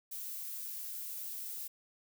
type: noise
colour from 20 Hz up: violet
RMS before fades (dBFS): -42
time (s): 0.11-1.68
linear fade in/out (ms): 10
effects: none